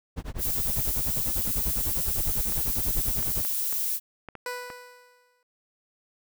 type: noise with tremolo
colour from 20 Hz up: brown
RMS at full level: -29 dBFS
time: 0.16-3.43 s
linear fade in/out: 20 ms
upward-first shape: sine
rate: 10 Hz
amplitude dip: 100%
type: noise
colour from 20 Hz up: violet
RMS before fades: -28 dBFS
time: 0.38-4 s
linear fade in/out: 50 ms
type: clicks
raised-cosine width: 0.5 ms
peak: -24 dBFS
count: 7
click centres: 2.523 / 3.227 / 3.45 / 3.727 / 4.287 / 4.353 / 4.702 s
type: tone with exponential decay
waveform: 15% pulse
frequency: 493.9 Hz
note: B4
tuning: in tune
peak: -23 dBFS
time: 4.46-5.43 s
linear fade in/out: 2 ms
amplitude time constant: 210 ms
effects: none